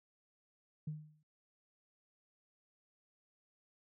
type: tone with exponential decay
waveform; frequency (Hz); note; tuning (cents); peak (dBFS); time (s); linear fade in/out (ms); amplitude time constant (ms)
sine; 152.9; D#3; -30; -34; 0.87-1.23; 5; 78
effects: tanh soft clip ceiling -31 dBFS + high-pass 100 Hz 12 dB/octave